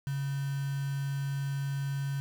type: tone with quantisation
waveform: sine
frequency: 138.9 Hz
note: C#3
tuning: 4 cents sharp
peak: -30 dBFS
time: 0.07-2.2 s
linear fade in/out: 0 ms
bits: 7
effects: none